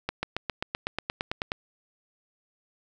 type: accelerating click train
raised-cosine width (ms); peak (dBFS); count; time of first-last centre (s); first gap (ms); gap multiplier
0.3; -12; 13; 0.09-1.519; 140; 0.97
effects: none